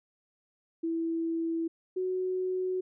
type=tone pair in turn; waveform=sine; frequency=329.6 / 370 Hz; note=E4 / F#4; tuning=0 / 0 cents; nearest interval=major second; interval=200 cents; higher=second; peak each=-28 dBFS; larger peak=neither; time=0.83-1.68 / 1.96-2.81 s; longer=neither; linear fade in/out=10 ms; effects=none